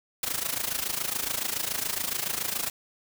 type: noise with amplitude modulation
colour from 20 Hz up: white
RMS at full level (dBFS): -27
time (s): 0.23-2.7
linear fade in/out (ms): 2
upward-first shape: sine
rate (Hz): 27.1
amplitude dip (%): 80
effects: none